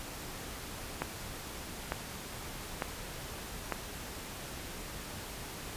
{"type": "click train", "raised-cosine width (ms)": 0.5, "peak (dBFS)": -16, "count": 4, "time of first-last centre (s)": [1.02, 3.723], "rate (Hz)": 1.11, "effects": ["pink hiss -43 dBFS RMS until 5.76 s", "resampled to 32000 Hz"]}